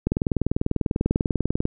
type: click train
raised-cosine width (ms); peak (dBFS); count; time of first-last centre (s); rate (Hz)
3; -8; 33; 0.07-1.654; 20.2
effects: none